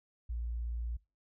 sine tone, 58.27 Hz, A#1, in tune, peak -34 dBFS, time 0.29-0.97 s, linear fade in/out 10 ms, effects noise-tail reverb RT60 0.3 s tail -23 dB re dry

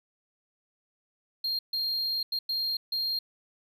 triangle tone bursts at uneven times, 4214 Hz, C8, 12 cents sharp, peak -26 dBFS, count 5, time 1.44-1.59 / 1.73-2.23 / 2.32-2.39 / 2.49-2.77 / 2.92-3.19 s, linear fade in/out 5 ms, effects none

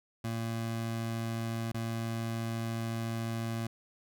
25% pulse tone with dropouts, 114.2 Hz, A#2, 35 cents flat, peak -29 dBFS, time 0.24-3.67 s, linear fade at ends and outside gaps 5 ms, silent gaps 1.72-1.744 s, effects none

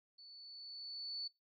sine tone with level ramp, 4467 Hz, C#8, 12 cents sharp, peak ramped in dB -55 to -39 dBFS, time 0.18-1.28 s, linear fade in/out 10 ms, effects noise-tail reverb RT60 0.2 s tail -22 dB re dry

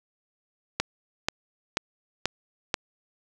click train, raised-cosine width 0.2 ms, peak -6 dBFS, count 5, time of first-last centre 0.8-2.742 s, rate 2.06 Hz, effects none

